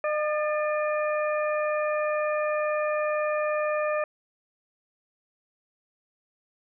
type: harmonic tone with a mistuned harmonic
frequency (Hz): 606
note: D#5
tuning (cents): -46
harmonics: 1 / 2 / 3 / 4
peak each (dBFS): -25 / -31 / -35 / -37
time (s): 0.04-4.04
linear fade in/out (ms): 2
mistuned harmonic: 3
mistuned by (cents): -42
effects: none